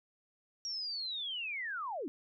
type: linear sweep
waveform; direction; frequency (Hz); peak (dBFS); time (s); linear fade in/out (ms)
sine; down; 5650 to 245.3; -36; 0.65-2.08; 0
effects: none